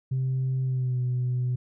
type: tone with pitch glide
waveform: sine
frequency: 130.81 to 124.97 Hz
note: C3 to B2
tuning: 0 to +21 cents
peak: -22 dBFS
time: 0.11-1.56 s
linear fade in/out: 10 ms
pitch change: -79 cents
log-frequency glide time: 0.63-1 s
effects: tanh soft clip ceiling -21 dBFS